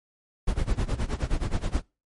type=noise with tremolo; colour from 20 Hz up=brown; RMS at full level=-23 dBFS; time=0.47-1.82 s; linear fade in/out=10 ms; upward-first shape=sine; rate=9.5 Hz; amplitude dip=90%; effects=noise-tail reverb RT60 0.3 s tail -25 dB re dry + MP3 48 kbps